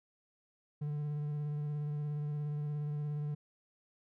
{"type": "tone with vibrato", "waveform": "triangle", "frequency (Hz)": 148, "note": "D3", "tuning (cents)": 14, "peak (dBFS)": -32, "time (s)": [0.81, 3.35], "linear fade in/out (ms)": 10, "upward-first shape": "sine", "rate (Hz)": 17, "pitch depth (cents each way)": 20, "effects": []}